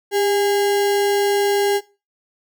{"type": "tone with sample-and-hold", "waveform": "sine", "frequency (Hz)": 401.5, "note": "G4", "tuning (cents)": 41, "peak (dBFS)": -15, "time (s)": [0.11, 1.81], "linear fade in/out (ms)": 50, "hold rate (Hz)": 1225, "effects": ["noise-tail reverb RT60 0.3 s tail -20 dB re dry"]}